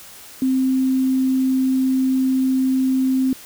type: tone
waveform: sine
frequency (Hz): 261.6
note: C4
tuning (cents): 0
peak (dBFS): -15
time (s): 0.42-3.33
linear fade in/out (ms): 2
effects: white hiss -41 dBFS RMS until 3.45 s